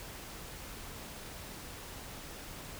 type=silence; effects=pink hiss -46 dBFS RMS until 2.79 s